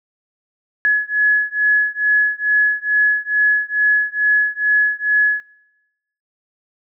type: beating tone pair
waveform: sine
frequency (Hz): 1694 / 1696.3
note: G#6 / G#6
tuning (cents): +34 / +36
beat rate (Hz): 2.3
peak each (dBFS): -17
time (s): 0.85-5.4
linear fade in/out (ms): 0
effects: noise-tail reverb RT60 0.9 s tail -19 dB re dry